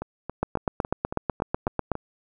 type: two click trains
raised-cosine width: 1 ms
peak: -17 / -9 dBFS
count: 8 / 13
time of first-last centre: 0.02-1.954 / 0.43-1.917 s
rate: 3.62 / 8.07 Hz
effects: none